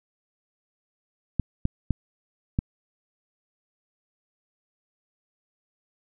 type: clicks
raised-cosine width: 5 ms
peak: -10 dBFS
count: 4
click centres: 1.397 / 1.654 / 1.907 / 2.589 s
effects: none